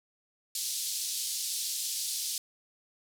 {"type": "band-pass noise", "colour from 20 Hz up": "pink", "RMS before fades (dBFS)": -34, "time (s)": [0.55, 2.38], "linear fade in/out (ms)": 2, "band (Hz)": [4000, 13000], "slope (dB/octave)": 24, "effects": []}